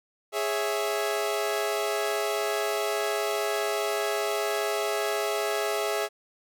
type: chord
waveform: sawtooth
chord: C# minor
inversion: second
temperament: equal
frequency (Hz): 415.3 / 554.4 / 659.3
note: G#4 / C#5 / E5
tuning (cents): 0 / 0 / 0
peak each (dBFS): -25 / -30 / -26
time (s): 0.32-6.09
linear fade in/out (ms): 50
effects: none